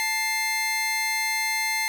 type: tone pair together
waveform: sawtooth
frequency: 880 / 2100 Hz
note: A5 / C7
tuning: 0 / +6 cents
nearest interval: octave + minor third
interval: 1506 cents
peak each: -26 / -21 dBFS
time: 0-1.88 s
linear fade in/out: 0 ms
effects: 8-bit